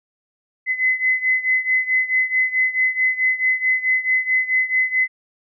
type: beating tone pair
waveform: sine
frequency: 2030 / 2034.6 Hz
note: B6 / C7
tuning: +47 / -49 cents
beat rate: 4.6 Hz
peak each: -18 / -21 dBFS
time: 0.66-5.08 s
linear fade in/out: 50 ms
effects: none